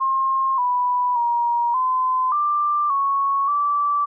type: tone with pitch steps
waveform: sine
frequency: 1067 / 987 / 948 / 1025 / 1183 / 1106 / 1161 Hz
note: C6 / B5 / A#5 / C6 / D6 / C#6 / D6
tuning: +34 / -1 / +29 / -36 / +12 / -4 / -20 cents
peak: -17 dBFS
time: 0-4.06 s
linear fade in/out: 20 ms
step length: 580 ms
effects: none